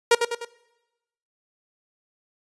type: tone with echo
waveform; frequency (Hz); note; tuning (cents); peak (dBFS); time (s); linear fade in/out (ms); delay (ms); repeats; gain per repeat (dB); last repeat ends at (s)
sawtooth; 471; A#4; +18; -9; 0.11-0.15; 5; 100; 3; -6; 0.45
effects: noise-tail reverb RT60 1.0 s tail -20 dB re dry + resampled to 24000 Hz